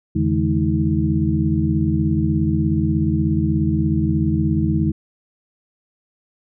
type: tone cluster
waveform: sine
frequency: 83.6 / 143.2 / 159.9 / 212.4 / 318.8 Hz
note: E2 / D3 / D#3 / G#3 / D#4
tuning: +25 / -43 / +48 / +39 / +42 cents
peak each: -22 dBFS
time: 0.15-4.92 s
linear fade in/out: 10 ms
effects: none